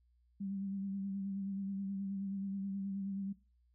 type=tone with vibrato; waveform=sine; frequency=196 Hz; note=G3; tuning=in tune; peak=-37 dBFS; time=0.4-3.33 s; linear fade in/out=10 ms; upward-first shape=sine; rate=9.4 Hz; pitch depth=34 cents each way; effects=noise-tail reverb RT60 0.3 s tail -19 dB re dry + added 60 Hz sine -68 dBFS peak until 3.74 s